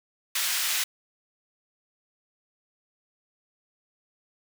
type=high-pass noise; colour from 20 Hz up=pink; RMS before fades=-27 dBFS; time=0.35-0.84 s; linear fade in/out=5 ms; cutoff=2100 Hz; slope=12 dB/octave; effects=none